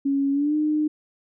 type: tone with pitch glide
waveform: sine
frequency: 277.2 to 304 Hz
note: C#4 to D#4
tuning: 0 to -40 cents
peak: -19 dBFS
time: 0.05-0.88 s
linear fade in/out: 10 ms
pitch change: +160 cents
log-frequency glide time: 0.32-0.55 s
effects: none